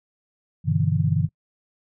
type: chord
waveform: sine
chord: E minor seventh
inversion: first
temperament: just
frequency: 98.89 / 123.61 / 148.33 / 164.81 Hz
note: G2 / B2 / D3 / E3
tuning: +16 / +2 / +18 / 0 cents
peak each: -24 / -26 / -22 / -24 dBFS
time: 0.64-1.29 s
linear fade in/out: 50 ms
effects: noise-tail reverb RT60 0.1 s tail -25 dB re dry